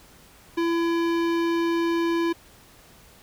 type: tone with hard clipping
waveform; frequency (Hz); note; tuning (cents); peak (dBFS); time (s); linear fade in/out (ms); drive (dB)
sine; 336.2; E4; +34; -23; 0.57-2.33; 10; 18
effects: pink hiss -52 dBFS RMS until 3.22 s